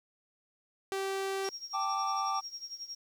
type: tone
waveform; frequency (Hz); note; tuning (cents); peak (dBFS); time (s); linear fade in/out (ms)
sawtooth; 388.2; G4; -17; -28; 0.92-1.49; 0
type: tone with tremolo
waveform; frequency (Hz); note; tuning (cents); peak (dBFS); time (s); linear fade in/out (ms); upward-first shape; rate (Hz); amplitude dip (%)
sine; 5588; F8; 0; -37; 1.44-2.95; 5; sine; 11; 80
type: chord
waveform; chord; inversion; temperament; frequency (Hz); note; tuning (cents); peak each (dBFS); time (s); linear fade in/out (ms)
triangle; G suspended second; none; equal; 784 / 880 / 1174.7; G5 / A5 / D6; 0 / 0 / 0; -33 / -36 / -30; 1.73-2.41; 20
effects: low-pass 11000 Hz 12 dB/octave + 10-bit